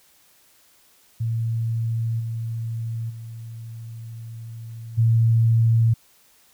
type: tone with level steps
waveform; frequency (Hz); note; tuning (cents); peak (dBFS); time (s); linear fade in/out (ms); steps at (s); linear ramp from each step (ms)
sine; 114.2; A#2; -35; -21 / -25 / -33 / -14; 1.2-5.94; 10; 2.19 / 3.09 / 4.97; 20
effects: white hiss -57 dBFS RMS until 6.53 s